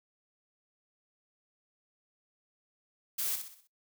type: noise with echo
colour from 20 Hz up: blue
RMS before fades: -33 dBFS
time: 3.18-3.36 s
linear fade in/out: 10 ms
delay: 63 ms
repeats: 5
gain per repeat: -7 dB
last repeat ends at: 3.675 s
effects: noise-tail reverb RT60 0.2 s tail -26 dB re dry